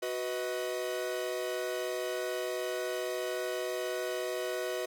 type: chord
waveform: 45% pulse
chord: B major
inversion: second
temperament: equal with one note detuned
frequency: 370 / 493.9 / 630.9 Hz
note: F#4 / B4 / D#5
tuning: 0 / 0 / +24 cents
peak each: -37 / -37 / -37 dBFS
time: 0.02-4.86 s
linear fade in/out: 10 ms
effects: none